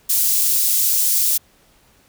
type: high-pass noise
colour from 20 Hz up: white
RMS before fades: -17 dBFS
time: 0.09-1.38 s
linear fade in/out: 10 ms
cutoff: 6300 Hz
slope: 12 dB/octave
effects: pink hiss -55 dBFS RMS until 2.08 s